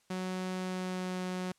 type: tone with pitch glide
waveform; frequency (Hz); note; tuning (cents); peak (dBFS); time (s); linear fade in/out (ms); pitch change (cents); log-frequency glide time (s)
sawtooth; 185 to 183.3; F#3 to F#3; 0 to -16; -30; 0.1-1.52; 5; -16; 0.56-1.22
effects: white hiss -70 dBFS RMS until 1.58 s + low-pass 9000 Hz 12 dB/octave